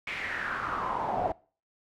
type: noise with band-pass filter sweep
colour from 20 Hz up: brown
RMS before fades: -32 dBFS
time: 0.07-1.32 s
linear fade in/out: 2 ms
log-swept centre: 2400 to 650 Hz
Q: 4.9
effects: noise-tail reverb RT60 0.4 s tail -23 dB re dry